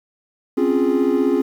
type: chord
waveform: triangle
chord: Db major seventh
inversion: third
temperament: equal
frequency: 261.6 / 277.2 / 349.2 / 415.3 Hz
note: C4 / Db4 / F4 / Ab4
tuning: 0 / 0 / 0 / 0 cents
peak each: -18 dBFS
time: 0.57-1.42 s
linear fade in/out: 10 ms
effects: tanh soft clip ceiling -5 dBFS + 8-bit